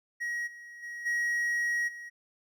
triangle tone with level steps, 1900 Hz, A#6, 33 cents sharp, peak -29 / -43 / -36 / -25 / -39 dBFS, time 0.2-2.1 s, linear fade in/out 20 ms, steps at 0.46 / 0.82 / 1.05 / 1.87 s, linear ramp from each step 20 ms, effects none

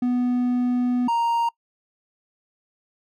triangle tone pair in turn, 246.9 / 932.2 Hz, B3 / A#5, 0 / 0 cents, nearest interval octave + major seventh, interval 2300 cents, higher second, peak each -17 dBFS, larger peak neither, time 0.02-1.08 / 1.08-1.49 s, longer first, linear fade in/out 5 ms, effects noise-tail reverb RT60 0.1 s tail -24 dB re dry

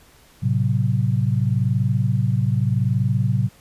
sine chord, F# diminished, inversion first, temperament equal, 110 / 130.81 / 185 Hz, A2 / C3 / F#3, 0 / 0 / 0 cents, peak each -20 / -20 / -25 dBFS, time 0.42-3.49 s, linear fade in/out 20 ms, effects pink hiss -52 dBFS RMS until 3.6 s + resampled to 32000 Hz

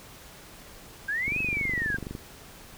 sine linear two-way sweep, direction up then down, 1568 to 2604 to 1568 Hz, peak -26 dBFS, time 1.08-1.97 s, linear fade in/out 10 ms, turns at 1.4 s
click train, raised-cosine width 3 ms, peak -22 dBFS, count 22, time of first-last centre 1.28-2.151 s, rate 24.1 Hz
effects pink hiss -48 dBFS RMS until 2.77 s

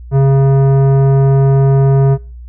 sine tone with tanh clipping, 136.4 Hz, C#3, 28 cents flat, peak -8 dBFS, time 0.11-2.18 s, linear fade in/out 50 ms, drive 14 dB, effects noise-tail reverb RT60 0.4 s tail -24 dB re dry + added 60 Hz sine -28 dBFS peak until 2.48 s

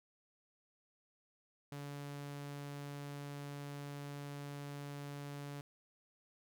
sawtooth tone, 143.1 Hz, D3, 45 cents flat, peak -40 dBFS, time 1.72-5.61 s, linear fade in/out 2 ms, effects none

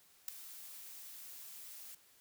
blue noise with ADSR envelope, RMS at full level -34 dBFS, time 0.28-1.95 s, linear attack 5 ms, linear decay 3 ms, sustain -17 dB, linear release 5 ms, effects white hiss -66 dBFS RMS until 2.2 s

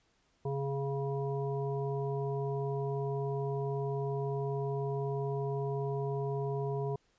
harmonic tone with a mistuned harmonic, 138.59 Hz, C#3, in tune, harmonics 1 / 3 / 5 / 7, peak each -34 / -35 / -43 / -44 dBFS, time 0.45-6.96 s, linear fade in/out 5 ms, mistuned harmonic 1, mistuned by -16 cents, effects pink hiss -72 dBFS RMS until 7.18 s + resampled to 16000 Hz

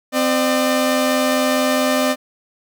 sawtooth tone pair together, 258.5 / 601.5 Hz, C4 / D5, -21 / +41 cents, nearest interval octave + minor third, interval 1462 cents, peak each -14 dBFS, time 0.12-2.16 s, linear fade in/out 50 ms, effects none

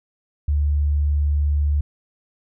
sine tone, 73.1 Hz, D2, 7 cents flat, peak -16 dBFS, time 0.48-1.81 s, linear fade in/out 5 ms, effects none

